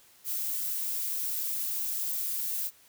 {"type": "noise", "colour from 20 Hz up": "violet", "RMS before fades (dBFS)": -32, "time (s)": [0.24, 2.71], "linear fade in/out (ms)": 50, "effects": ["white hiss -59 dBFS RMS until 2.88 s"]}